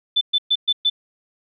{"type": "tone bursts", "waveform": "sine", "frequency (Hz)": 3520, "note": "A7", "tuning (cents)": 0, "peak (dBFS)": -14, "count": 5, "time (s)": [0.16, 0.9], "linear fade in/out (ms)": 10, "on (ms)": 52, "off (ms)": 120, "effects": []}